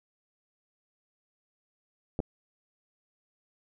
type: clicks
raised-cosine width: 2 ms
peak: -17 dBFS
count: 2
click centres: 2.191 / 2.202 s
effects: none